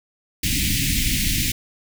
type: band-stop noise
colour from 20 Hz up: pink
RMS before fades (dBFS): -21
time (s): 0.43-1.52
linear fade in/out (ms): 5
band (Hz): 290 to 2000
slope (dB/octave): 48
effects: none